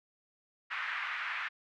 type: band-pass noise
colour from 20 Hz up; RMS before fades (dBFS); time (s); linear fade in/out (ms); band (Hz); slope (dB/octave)
white; -37; 0.7-1.49; 20; 1200 to 2200; 24
effects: none